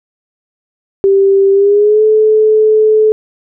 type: tone with pitch glide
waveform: sine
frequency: 392 to 432.4 Hz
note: G4 to A4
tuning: 0 to -30 cents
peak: -5 dBFS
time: 1.04-3.12 s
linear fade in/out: 0 ms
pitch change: +170 cents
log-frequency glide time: 1.52-2.03 s
effects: none